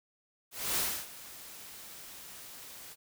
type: noise with ADSR envelope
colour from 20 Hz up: white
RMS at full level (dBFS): -30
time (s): 0.51-2.96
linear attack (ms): 260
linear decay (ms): 290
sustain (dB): -18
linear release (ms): 41
effects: none